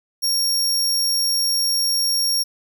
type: tone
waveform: sawtooth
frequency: 5560 Hz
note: F8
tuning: 9 cents flat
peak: -15 dBFS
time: 0.22-2.44 s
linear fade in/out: 20 ms
effects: none